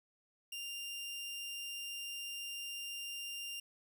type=tone; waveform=sawtooth; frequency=2794 Hz; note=F7; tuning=in tune; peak=-38 dBFS; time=0.52-3.6 s; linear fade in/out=5 ms; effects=12-bit